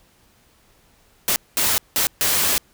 white noise bursts at uneven times, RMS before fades -19 dBFS, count 4, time 1.28-1.36 / 1.57-1.78 / 1.96-2.07 / 2.21-2.58 s, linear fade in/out 0 ms, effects pink hiss -57 dBFS RMS until 2.73 s

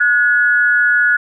sine tone pair together, 1454.6 / 1700 Hz, F#6 / G#6, -30 / +40 cents, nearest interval minor third, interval 270 cents, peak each -11 / -15 dBFS, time 0-1.17 s, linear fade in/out 10 ms, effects none

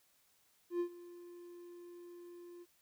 triangle tone with ADSR envelope, 349.2 Hz, F4, in tune, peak -29 dBFS, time 0.7-2.66 s, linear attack 100 ms, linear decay 85 ms, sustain -19 dB, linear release 41 ms, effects white hiss -72 dBFS RMS until 2.81 s

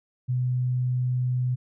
sine tone, 125.7 Hz, B2, 31 cents sharp, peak -22 dBFS, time 0.28-1.56 s, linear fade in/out 20 ms, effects none

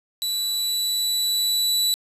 sawtooth tone with level ramp, 3951 Hz, B7, in tune, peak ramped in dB -20 to -15 dBFS, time 0.22-1.94 s, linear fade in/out 0 ms, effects resampled to 32000 Hz + 7-bit

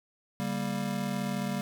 square chord, G diminished, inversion second, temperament just, 141.12 / 196 / 235.2 Hz, Db3 / G3 / Bb3, +31 / 0 / +16 cents, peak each -38 / -33 / -36 dBFS, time 0.4-1.61 s, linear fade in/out 0 ms, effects none

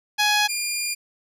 10% pulse tone pair in turn, 836 / 2407 Hz, G#5 / D7, +11 / +42 cents, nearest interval octave + tritone, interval 1831 cents, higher second, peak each -9 / -14 dBFS, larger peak first, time 0.18-0.48 / 0.48-0.95 s, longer second, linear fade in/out 20 ms, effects low-pass 11000 Hz 12 dB/octave

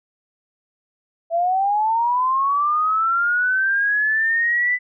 sine linear sweep, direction up, 659.3 to 2000 Hz, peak -16 dBFS, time 1.3-4.79 s, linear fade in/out 50 ms, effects none

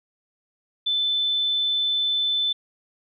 sine tone, 3520 Hz, A7, in tune, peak -20 dBFS, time 0.86-2.53 s, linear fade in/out 10 ms, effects none

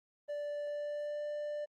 triangle tone with pitch glide, 585 to 592.1 Hz, D5 to D5, -7 to +14 cents, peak -34 dBFS, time 0.28-1.66 s, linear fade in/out 20 ms, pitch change +21 cents, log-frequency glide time 0.6-1.25 s, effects Opus 24 kbps

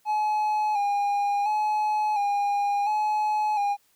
triangle tone with vibrato, 830.6 Hz, G#5, in tune, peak -20 dBFS, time 0.05-3.77 s, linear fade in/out 50 ms, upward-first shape square, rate 0.71 Hz, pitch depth 40 cents each way, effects white hiss -65 dBFS RMS until 3.95 s

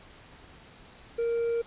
triangle tone with hard clipping, 466.1 Hz, A#4, in tune, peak -26 dBFS, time 1.18-1.62 s, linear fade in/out 10 ms, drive 5 dB, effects pink hiss -52 dBFS RMS until 1.66 s + resampled to 8000 Hz

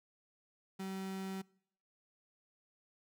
35% pulse tone, 191.3 Hz, G3, 42 cents flat, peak -38 dBFS, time 0.79-1.42 s, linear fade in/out 10 ms, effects noise-tail reverb RT60 0.7 s tail -25 dB re dry

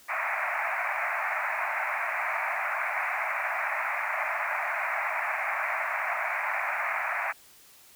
white band-pass noise, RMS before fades -30 dBFS, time 0.08-7.33 s, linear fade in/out 20 ms, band 610 to 2400 Hz, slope 96 dB/octave, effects white hiss -55 dBFS RMS until 7.95 s

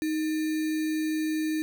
sine tone with sample-and-hold, 312.5 Hz, D#4, 8 cents sharp, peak -25 dBFS, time 0.02-1.62 s, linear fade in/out 0 ms, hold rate 2100 Hz, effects none

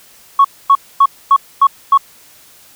sine tone bursts, 1108.7 Hz, C#6, in tune, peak -3 dBFS, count 6, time 0.39-1.976 s, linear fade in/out 5 ms, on 56 ms, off 250 ms, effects tanh soft clip ceiling 0 dBFS + white hiss -44 dBFS RMS until 2.75 s

